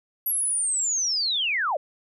sine linear sweep, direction down, 11640 to 520 Hz, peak -22 dBFS, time 0.26-1.77 s, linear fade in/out 5 ms, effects none

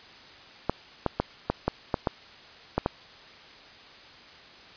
clicks, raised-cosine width 1 ms, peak -9 dBFS, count 9, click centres 0.696 / 1.063 / 1.2 / 1.5 / 1.68 / 1.942 / 2.072 / 2.78 / 2.861 s, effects white hiss -49 dBFS RMS until 4.76 s + resampled to 11025 Hz

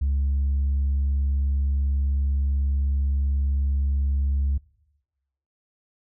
sine tone, 69.3 Hz, C#2, in tune, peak -18 dBFS, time 0.01-4.58 s, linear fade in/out 10 ms, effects noise-tail reverb RT60 1.0 s tail -23 dB re dry + tanh soft clip ceiling -18 dBFS

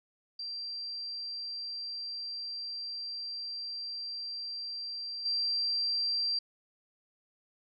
sine tone with level steps, 4716 Hz, D8, 6 cents sharp, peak -36 / -28 dBFS, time 0.39-6.39 s, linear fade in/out 5 ms, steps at 5.25 s, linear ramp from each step 10 ms, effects none

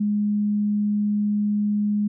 sine tone, 207.7 Hz, G#3, in tune, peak -19 dBFS, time 0-2.08 s, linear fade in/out 10 ms, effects none

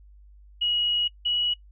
sine tone pair in turn, 2903 / 2922 Hz, F#7 / F#7, -34 / -22 cents, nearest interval unison, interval 12 cents, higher second, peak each -22 dBFS, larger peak neither, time 0.61-1.08 / 1.25-1.54 s, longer first, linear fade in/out 10 ms, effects noise-tail reverb RT60 0.1 s tail -21 dB re dry + added 50 Hz sine -48 dBFS peak until 1.71 s

